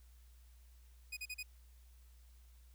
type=tone bursts; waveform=sawtooth; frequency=2489 Hz; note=D#7; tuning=in tune; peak=-38 dBFS; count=4; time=1.12-1.431 s; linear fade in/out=10 ms; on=50 ms; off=37 ms; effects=added 60 Hz sine -58 dBFS peak until 2.74 s + white hiss -72 dBFS RMS until 2.74 s